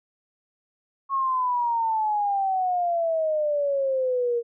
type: exponential sweep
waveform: sine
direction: down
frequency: 1100 to 466.2 Hz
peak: -21 dBFS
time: 1.09-4.43 s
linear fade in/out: 50 ms
effects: none